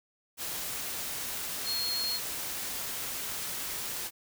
sine tone in noise, 4273 Hz, C8, 36 cents sharp, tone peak -30 dBFS, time 1.64-2.2 s, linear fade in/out 50 ms, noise white, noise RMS -36 dBFS, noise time 0.37-4.11 s, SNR +3 dB, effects none

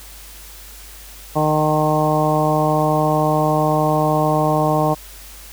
harmonic tone with a mistuned harmonic, 153.5 Hz, D#3, 23 cents flat, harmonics 1 / 2 / 3 / 4 / 5 / 6 / 7, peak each -20 / -22 / -24 / -20 / -21 / -25 / -24 dBFS, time 1.35-4.95 s, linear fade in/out 20 ms, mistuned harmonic 6, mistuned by -17 cents, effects added 50 Hz sine -40 dBFS peak until 5.52 s + white hiss -40 dBFS RMS until 5.52 s

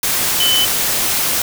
sine tone in noise, 3030 Hz, F#7, 40 cents sharp, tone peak -13 dBFS, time 0.4-0.65 s, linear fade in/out 2 ms, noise white, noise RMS -17 dBFS, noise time 0.03-1.42 s, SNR +1 dB, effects none

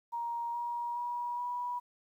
sine tone with pitch steps, 940 / 951.5 / 963.1 / 974.8 Hz, A#5 / A#5 / B5 / B5, +14 / +35 / -44 / -23 cents, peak -33 dBFS, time 0.12-1.8 s, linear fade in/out 20 ms, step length 420 ms, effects 11-bit

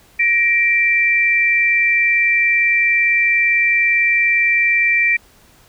sine tone pair together, 1886.7 / 2349 Hz, A#6 / D7, +20 / 0 cents, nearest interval major third, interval 380 cents, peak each -17 / -13 dBFS, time 0.19-5.17 s, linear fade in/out 10 ms, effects pink hiss -50 dBFS RMS until 5.68 s

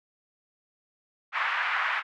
white band-pass noise, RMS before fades -28 dBFS, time 1.32-2.03 s, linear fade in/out 50 ms, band 970 to 2100 Hz, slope 24 dB/octave, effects none

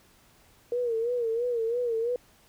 sine tone with vibrato, 470.2 Hz, A#4, 15 cents sharp, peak -25 dBFS, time 0.72-2.16 s, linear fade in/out 2 ms, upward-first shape sine, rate 3 Hz, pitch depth 86 cents each way, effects pink hiss -60 dBFS RMS until 2.48 s

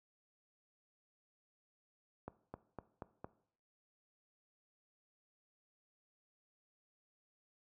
accelerating click train, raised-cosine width 1 ms, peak -30 dBFS, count 5, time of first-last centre 2.28-3.245 s, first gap 260 ms, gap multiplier 0.95, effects noise-tail reverb RT60 0.6 s tail -17 dB re dry + high-pass 60 Hz 12 dB/octave

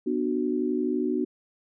sine chord, B minor, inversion none, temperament equal with one note detuned, 246.9 / 298.8 / 370 Hz, B3 / D4 / F#4, 0 / +30 / 0 cents, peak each -28 / -28 / -28 dBFS, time 0.06-1.25 s, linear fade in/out 10 ms, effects none

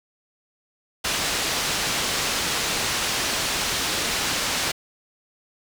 white low-pass noise, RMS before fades -25 dBFS, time 1.04-4.72 s, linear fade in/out 10 ms, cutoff 5800 Hz, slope 12 dB/octave, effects none

